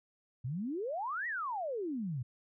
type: exponential two-way sweep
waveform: sine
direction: up then down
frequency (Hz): 115.1 to 1975.5 to 115.1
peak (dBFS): -34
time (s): 0.44-2.23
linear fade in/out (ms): 10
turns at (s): 1.27
effects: none